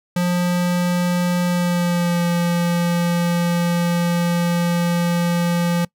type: tone with pitch glide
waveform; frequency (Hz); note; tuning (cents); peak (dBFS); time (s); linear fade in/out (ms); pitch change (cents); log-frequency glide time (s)
square; 176.9 to 172.76; F3 to F3; +23 to -18; -17; 0.16-5.85; 5; -41; 1.47-2.24
effects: noise-tail reverb RT60 0.1 s tail -23 dB re dry